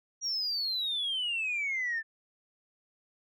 sine exponential sweep, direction down, 5760 to 1757 Hz, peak -28 dBFS, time 0.21-2.03 s, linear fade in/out 50 ms, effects tanh soft clip ceiling -26 dBFS

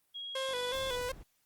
sine tone with pitch glide, 3294 to 3440 Hz, G#7 to A7, -15 to -40 cents, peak -39 dBFS, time 0.14-0.97 s, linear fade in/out 20 ms, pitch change +75 cents, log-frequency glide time 0.44-0.6 s
sawtooth tone with vibrato, 512 Hz, C5, 38 cents flat, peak -30 dBFS, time 0.35-1.12 s, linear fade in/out 5 ms, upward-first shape square, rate 2.7 Hz, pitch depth 62 cents each way
click train, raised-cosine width 1 ms, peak -39 dBFS, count 27, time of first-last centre 0.49-1.013 s, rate 49.7 Hz
brown noise, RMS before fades -48 dBFS, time 0.73-1.23 s, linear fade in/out 5 ms
effects white hiss -74 dBFS RMS until 1.45 s + Opus 32 kbps

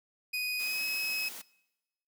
30% pulse tone with pitch glide, 2489 to 2559 Hz, D#7 to D#7, 0 to +48 cents, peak -28 dBFS, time 0.33-1.29 s, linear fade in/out 10 ms, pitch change +48 cents, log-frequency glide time 0.59-0.83 s
white high-pass noise, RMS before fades -44 dBFS, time 0.59-1.42 s, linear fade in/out 10 ms, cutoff 160 Hz, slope 96 dB/octave
effects noise-tail reverb RT60 1.0 s tail -23 dB re dry

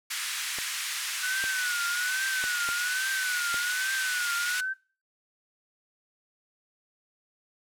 pink band-pass noise, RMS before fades -33 dBFS, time 0.1-4.61 s, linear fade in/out 10 ms, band 1500 to 12000 Hz, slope 24 dB/octave
clicks, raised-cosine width 1 ms, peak -26 dBFS, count 5, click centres 0.586 / 1.44 / 2.44 / 2.689 / 3.543 s
sine tone with vibrato, 1480 Hz, F#6, in tune, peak -28 dBFS, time 1.22-4.74 s, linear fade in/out 20 ms, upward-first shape triangle, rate 1.2 Hz, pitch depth 110 cents each way
effects noise-tail reverb RT60 0.4 s tail -23 dB re dry

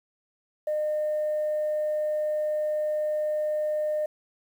sine tone, 608 Hz, D#5, 40 cents flat, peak -23 dBFS, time 0.67-4.06 s, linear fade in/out 5 ms, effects tanh soft clip ceiling -21 dBFS + 9-bit

